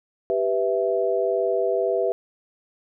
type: chord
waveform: sine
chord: E minor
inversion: first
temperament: equal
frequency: 392 / 493.9 / 659.3 Hz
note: G4 / B4 / E5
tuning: 0 / 0 / 0 cents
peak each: -24 dBFS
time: 0.3-2.12 s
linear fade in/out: 0 ms
effects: none